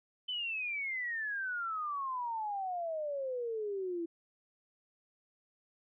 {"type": "exponential sweep", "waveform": "sine", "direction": "down", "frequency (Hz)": [3059, 329.6], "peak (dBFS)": -34, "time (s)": [0.28, 4.06], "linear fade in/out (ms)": 10, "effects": []}